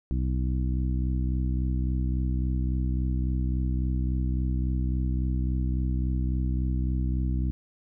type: harmonic tone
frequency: 63.6 Hz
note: C2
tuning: 48 cents flat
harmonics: 1 / 2 / 3 / 4 / 5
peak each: -25 / -31 / -35 / -37 / -39 dBFS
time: 0.11-7.51 s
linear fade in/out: 0 ms
effects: none